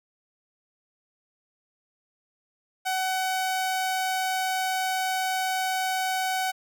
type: tone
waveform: sawtooth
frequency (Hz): 752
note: F#5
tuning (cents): +28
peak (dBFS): -21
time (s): 2.85-6.52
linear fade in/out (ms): 20
effects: none